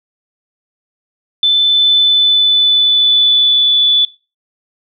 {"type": "tone with pitch glide", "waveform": "sine", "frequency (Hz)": [3520, 3466], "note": ["A7", "A7"], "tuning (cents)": [0, -27], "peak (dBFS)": -7, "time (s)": [1.43, 4.05], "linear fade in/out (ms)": 2, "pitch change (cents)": -27, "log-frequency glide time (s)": [1.62, 3.78], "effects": ["noise-tail reverb RT60 0.3 s tail -20 dB re dry"]}